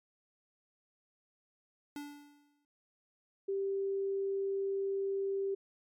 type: tone with exponential decay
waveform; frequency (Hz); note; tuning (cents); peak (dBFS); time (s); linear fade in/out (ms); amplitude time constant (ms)
square; 290; D4; -22; -39; 1.96-2.65; 1; 150
type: tone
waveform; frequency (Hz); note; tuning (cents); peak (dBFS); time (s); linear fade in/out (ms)
sine; 392; G4; 0; -31; 3.48-5.55; 10
effects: MP3 96 kbps